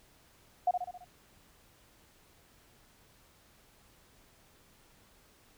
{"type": "tone with echo", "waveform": "sine", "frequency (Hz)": 720, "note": "F#5", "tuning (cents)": -47, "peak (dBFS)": -23, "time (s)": [0.67, 0.71], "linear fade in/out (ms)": 5, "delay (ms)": 67, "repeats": 5, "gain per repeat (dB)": -5, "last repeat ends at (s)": 1.045, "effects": ["pink hiss -63 dBFS RMS until 5.57 s"]}